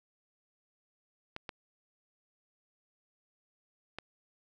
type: clicks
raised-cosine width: 0.3 ms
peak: -23 dBFS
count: 3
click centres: 1.364 / 1.492 / 3.986 s
effects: none